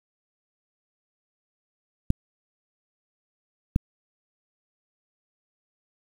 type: clicks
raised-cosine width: 5 ms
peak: -7 dBFS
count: 2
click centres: 2.104 / 3.761 s
effects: 7-bit